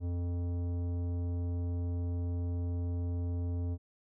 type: tone with tanh clipping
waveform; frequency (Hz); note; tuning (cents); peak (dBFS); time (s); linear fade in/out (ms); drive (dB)
sine; 87.31; F2; 0; -33; 0-3.78; 50; 13
effects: none